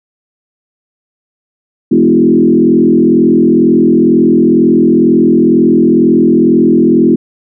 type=tone with frequency modulation; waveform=sine; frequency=286.5 Hz; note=D4; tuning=43 cents flat; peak=-4 dBFS; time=1.91-7.16 s; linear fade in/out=10 ms; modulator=42.1 Hz; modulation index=2; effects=none